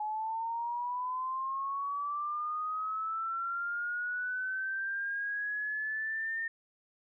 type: linear sweep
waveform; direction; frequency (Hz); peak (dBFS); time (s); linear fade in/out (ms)
sine; up; 844 to 1824; -32; 0-6.48; 5
effects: none